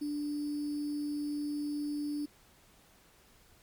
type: tone with sample-and-hold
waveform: sine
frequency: 293.7 Hz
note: D4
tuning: in tune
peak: -32 dBFS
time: 0.01-2.26 s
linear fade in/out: 10 ms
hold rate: 4900 Hz
effects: pink hiss -62 dBFS RMS until 3.62 s + MP3 96 kbps